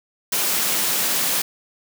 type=high-pass noise; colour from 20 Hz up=white; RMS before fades=-21 dBFS; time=0.32-1.42 s; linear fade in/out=5 ms; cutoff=140 Hz; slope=48 dB/octave; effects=none